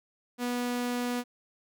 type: tone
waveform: sawtooth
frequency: 244.4 Hz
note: B3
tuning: 18 cents flat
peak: -25 dBFS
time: 0.38-1.24 s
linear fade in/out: 50 ms
effects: none